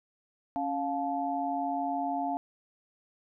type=tone cluster; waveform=sine; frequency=277.8 / 705 / 867 Hz; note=C#4 / F5 / A5; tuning=+4 / +16 / -26 cents; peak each=-34 / -31 / -35 dBFS; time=0.56-2.37 s; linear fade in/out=0 ms; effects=none

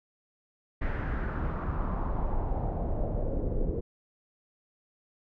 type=noise with low-pass filter sweep; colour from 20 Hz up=brown; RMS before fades=-30 dBFS; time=0.81-3.81 s; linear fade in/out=10 ms; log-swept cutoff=1900 to 430 Hz; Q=2.8; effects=none

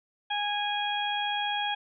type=harmonic tone; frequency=825 Hz; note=G#5; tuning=12 cents flat; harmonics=1 / 2 / 3 / 4; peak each=-30 / -35 / -37 / -32 dBFS; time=0.3-1.75 s; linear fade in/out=10 ms; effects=none

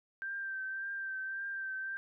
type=tone with vibrato; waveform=sine; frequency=1569 Hz; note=G6; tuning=1 cent sharp; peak=-36 dBFS; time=0.22-1.97 s; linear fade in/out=0 ms; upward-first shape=triangle; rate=1.8 Hz; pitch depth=32 cents each way; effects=none

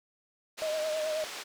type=band-pass noise; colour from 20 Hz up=white; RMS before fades=-41 dBFS; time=0.57-1.44 s; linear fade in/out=20 ms; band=360 to 5000 Hz; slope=12 dB/octave
type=tone with vibrato; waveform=sine; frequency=622.3 Hz; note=D#5; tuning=in tune; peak=-29 dBFS; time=0.62-1.24 s; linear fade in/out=0 ms; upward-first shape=triangle; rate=9.3 Hz; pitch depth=45 cents each way
effects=none

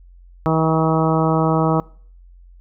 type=harmonic tone; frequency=160 Hz; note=D#3; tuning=49 cents sharp; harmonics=1 / 2 / 3 / 4 / 5 / 6 / 7 / 8; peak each=-18 / -21 / -23 / -24 / -25 / -26 / -26 / -27 dBFS; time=0.46-1.8 s; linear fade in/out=0 ms; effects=noise-tail reverb RT60 0.5 s tail -23 dB re dry + added 44 Hz sine -42 dBFS peak until 2.6 s

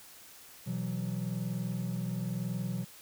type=chord; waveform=triangle; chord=B suspended fourth; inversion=none; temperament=equal with one note detuned; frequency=123.47 / 164.81 / 185.85 Hz; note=B2 / E3 / F#3; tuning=0 / 0 / +8 cents; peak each=-34 / -35 / -33 dBFS; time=0.66-2.85 s; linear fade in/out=20 ms; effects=tanh soft clip ceiling -23 dBFS + white hiss -53 dBFS RMS until 3.01 s

